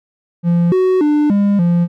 triangle tone with pitch steps, 171.9 / 372.2 / 297.5 / 202.1 / 172.8 Hz, F3 / F#4 / D4 / G#3 / F3, -27 / +10 / +22 / -47 / -18 cents, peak -8 dBFS, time 0.43-1.88 s, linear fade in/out 50 ms, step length 290 ms, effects none

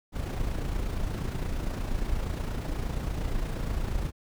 brown noise with amplitude modulation, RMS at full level -28 dBFS, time 0.12-4.12 s, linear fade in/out 50 ms, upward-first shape sine, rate 28.5 Hz, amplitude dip 50%, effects none

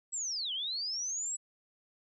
sine linear two-way sweep, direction down then up, 7880 to 2945 to 7880 Hz, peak -33 dBFS, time 0.12-1.37 s, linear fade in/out 20 ms, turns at 0.53 s, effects none

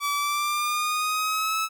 sawtooth tone with pitch glide, 1151 to 1299.4 Hz, D6 to E6, -35 to -25 cents, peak -20 dBFS, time 0-1.69 s, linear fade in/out 50 ms, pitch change +210 cents, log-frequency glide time 0.14-1.57 s, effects none

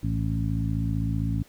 harmonic tone with a mistuned harmonic, 55.5 Hz, A1, 16 cents sharp, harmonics 1 / 2 / 3 / 4 / 5, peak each -30 / -27 / -30 / -35 / -33 dBFS, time 0.03-1.43 s, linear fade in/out 5 ms, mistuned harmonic 1, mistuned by +130 cents, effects pink hiss -56 dBFS RMS until 1.48 s

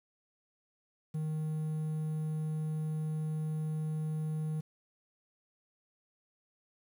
triangle tone with quantisation, 155.56 Hz, D#3, in tune, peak -30 dBFS, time 1.14-4.61 s, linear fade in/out 10 ms, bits 10, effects none

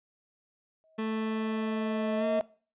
sine tone with exponential growth, 638 Hz, D#5, 43 cents sharp, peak -24 dBFS, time 0.84-2.41 s, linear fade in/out 0 ms, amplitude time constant 340 ms
30% pulse tone with pitch glide, 220 to 227.9 Hz, A3 to A#3, 0 to -39 cents, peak -27 dBFS, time 0.98-2.4 s, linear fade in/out 10 ms, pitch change +61 cents, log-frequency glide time 2.18-2.25 s
effects noise-tail reverb RT60 0.4 s tail -20 dB re dry + resampled to 8000 Hz

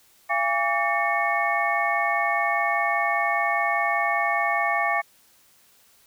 sine tone cluster, 685 / 810 / 1144 / 1800 / 2205 Hz, F5 / G#5 / D6 / A6 / C#7, -34 / -43 / -46 / +39 / -10 cents, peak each -27 dBFS, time 0.29-5.02 s, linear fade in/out 20 ms, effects white hiss -58 dBFS RMS until 6.06 s

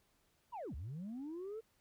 sine linear two-way sweep, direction down then up, 1020 to 60.3 to 456 Hz, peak -40 dBFS, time 0.52-1.61 s, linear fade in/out 20 ms, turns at 0.75 s, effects tanh soft clip ceiling -40 dBFS + pink hiss -75 dBFS RMS until 1.8 s

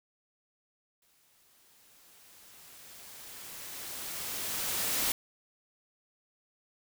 white noise with exponential growth, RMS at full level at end -29 dBFS, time 1.02-5.12 s, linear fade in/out 2 ms, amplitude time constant 890 ms, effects none

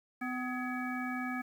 harmonic tone with a mistuned harmonic, 252.6 Hz, B3, 39 cents sharp, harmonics 1 / 3 / 5 / 7 / 9, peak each -36 / -42 / -43 / -41 / -44 dBFS, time 0.21-1.42 s, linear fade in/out 10 ms, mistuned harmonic 7, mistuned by -87 cents, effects 10-bit

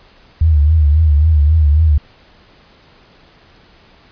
sine tone with vibrato, 76.5 Hz, D#2, 29 cents flat, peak -7 dBFS, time 0.41-1.98 s, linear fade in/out 5 ms, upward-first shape triangle, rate 3.7 Hz, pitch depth 120 cents each way, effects pink hiss -47 dBFS RMS until 4.11 s + resampled to 11025 Hz

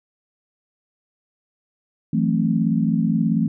sine chord, F# half-diminished seventh, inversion third, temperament just, 166.5 / 185 / 222 / 266.4 Hz, E3 / F#3 / A3 / C4, +18 / 0 / +16 / +31 cents, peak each -21 / -25 / -20 / -25 dBFS, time 2.13-3.48 s, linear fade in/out 5 ms, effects none

